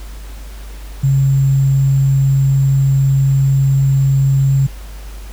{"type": "tone with sample-and-hold", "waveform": "sine", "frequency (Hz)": 136.3, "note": "C#3", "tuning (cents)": -29, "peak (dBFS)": -9, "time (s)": [1.03, 4.67], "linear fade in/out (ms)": 10, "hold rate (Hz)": 7350, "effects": ["added 50 Hz sine -28 dBFS peak until 5.32 s", "pink hiss -40 dBFS RMS until 5.32 s"]}